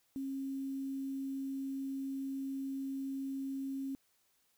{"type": "tone with quantisation", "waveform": "sine", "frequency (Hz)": 270.7, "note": "C#4", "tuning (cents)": -41, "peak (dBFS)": -36, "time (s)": [0.16, 3.95], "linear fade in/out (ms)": 0, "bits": 10, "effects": ["white hiss -74 dBFS RMS until 4.57 s"]}